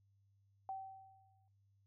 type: tone with exponential decay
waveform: sine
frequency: 770 Hz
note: G5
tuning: 31 cents flat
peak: -39 dBFS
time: 0.69-1.48 s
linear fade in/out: 1 ms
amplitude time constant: 170 ms
effects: noise-tail reverb RT60 0.4 s tail -24 dB re dry + added 99 Hz sine -70 dBFS peak until 1.86 s